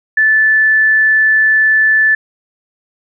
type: tone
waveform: sine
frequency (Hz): 1749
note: A6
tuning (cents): -11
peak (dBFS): -7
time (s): 0.17-2.15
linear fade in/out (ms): 5
effects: none